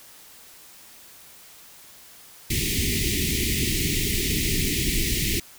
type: band-stop noise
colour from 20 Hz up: pink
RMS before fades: -24 dBFS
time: 2.5-5.4 s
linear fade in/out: 5 ms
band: 420 to 1900 Hz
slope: 96 dB/octave
effects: white hiss -48 dBFS RMS until 5.58 s